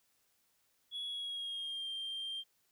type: tone with pitch glide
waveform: sine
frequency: 3366 to 3177 Hz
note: G#7 to G7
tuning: +23 to +23 cents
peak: -36 dBFS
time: 0.91-2.44 s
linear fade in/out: 50 ms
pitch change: -100 cents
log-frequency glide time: 1.04-1.89 s
effects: tanh soft clip ceiling -36 dBFS + white hiss -75 dBFS RMS until 2.71 s